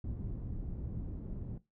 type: low-pass noise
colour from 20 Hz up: pink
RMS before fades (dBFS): -40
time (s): 0.04-1.58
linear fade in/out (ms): 2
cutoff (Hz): 200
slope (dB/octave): 12
effects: noise-tail reverb RT60 0.2 s tail -18 dB re dry